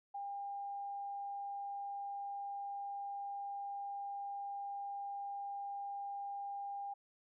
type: tone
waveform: sine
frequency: 802 Hz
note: G5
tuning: 39 cents sharp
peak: -40 dBFS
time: 0.14-6.94 s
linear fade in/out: 10 ms
effects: none